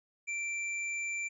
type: tone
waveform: square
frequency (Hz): 2349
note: D7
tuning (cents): 0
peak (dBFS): -34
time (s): 0.27-1.29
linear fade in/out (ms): 20
effects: resampled to 24000 Hz